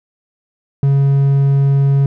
triangle tone, 138.7 Hz, C#3, 1 cent sharp, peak -7 dBFS, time 0.83-2.06 s, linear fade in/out 2 ms, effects none

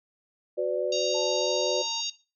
sine chord, B minor, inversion second, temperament equal with one note detuned, 370 / 502.8 / 587.3 Hz, F#4 / B4 / D5, 0 / +31 / 0 cents, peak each -29 / -29 / -28 dBFS, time 0.57-1.83 s, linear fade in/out 20 ms
harmonic tone, 932.3 Hz, A#5, in tune, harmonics 3 / 4 / 5 / 6 / 7, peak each -36 / -32 / -33 / -40 / -36 dBFS, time 0.92-2.1 s, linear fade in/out 5 ms
sine tone with pitch glide, 880 to 914.2 Hz, A5 to A#5, 0 to -34 cents, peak -36 dBFS, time 1.14-2.01 s, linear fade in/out 10 ms, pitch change +66 cents, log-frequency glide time 1.38-1.5 s
effects noise-tail reverb RT60 0.3 s tail -17 dB re dry

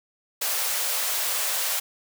white high-pass noise, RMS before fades -26 dBFS, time 0.41-1.8 s, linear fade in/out 10 ms, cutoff 470 Hz, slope 48 dB/octave, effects none

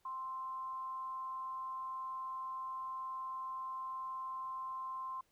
sine tone with amplitude modulation, 1046.5 Hz, C6, in tune, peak -38 dBFS, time 0.05-5.21 s, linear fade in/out 5 ms, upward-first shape sine, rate 271 Hz, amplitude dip 30%, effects pink hiss -75 dBFS RMS until 5.31 s

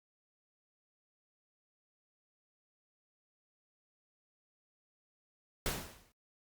pink noise with exponential decay, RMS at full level -32 dBFS, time 5.66-6.12 s, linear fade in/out 1 ms, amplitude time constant 99 ms, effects Opus 48 kbps

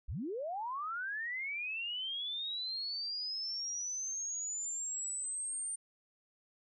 sine linear sweep, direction up, 33 to 8900 Hz, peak -36 dBFS, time 0.08-5.76 s, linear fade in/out 10 ms, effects none

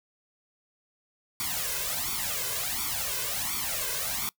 white noise with flanger, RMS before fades -31 dBFS, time 1.4-4.29 s, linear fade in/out 0 ms, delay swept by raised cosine 0.87 to 1.97 ms, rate 1.4 Hz, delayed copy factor +1, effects noise-tail reverb RT60 0.1 s tail -23 dB re dry

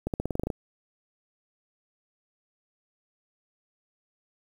accelerating click train, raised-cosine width 2 ms, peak -15 dBFS, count 10, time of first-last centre 0.07-0.502 s, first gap 68 ms, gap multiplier 0.91, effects 8-bit

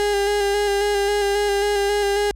35% pulse tone with vibrato, 406.2 Hz, G#4, 38 cents flat, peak -16 dBFS, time 0-2.31 s, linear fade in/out 0 ms, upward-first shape square, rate 3.7 Hz, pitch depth 22 cents each way, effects added 50 Hz sine -36 dBFS peak until 2.35 s + low-pass 11000 Hz 12 dB/octave

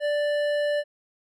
sine tone with hard clipping, 587.3 Hz, D5, in tune, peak -24 dBFS, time 0-0.84 s, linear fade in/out 50 ms, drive 11 dB, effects none

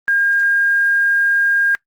sine tone with quantisation, 1614 Hz, G#6, 50 cents flat, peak -12 dBFS, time 0.08-1.75 s, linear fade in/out 0 ms, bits 7, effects noise-tail reverb RT60 0.1 s tail -21 dB re dry + Opus 24 kbps

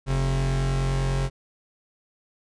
45% pulse tone pair together, 44.85 / 134.4 Hz, F1 / C3, +47 / +47 cents, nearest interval octave + perfect fifth, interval 1900 cents, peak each -25 dBFS, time 0.06-1.3 s, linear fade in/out 50 ms, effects resampled to 22050 Hz

